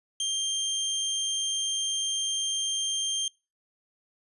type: tone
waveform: 25% pulse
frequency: 3177 Hz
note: G7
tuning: 23 cents sharp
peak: -23 dBFS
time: 0.2-3.28 s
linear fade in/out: 2 ms
effects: noise-tail reverb RT60 0.3 s tail -26 dB re dry + resampled to 24000 Hz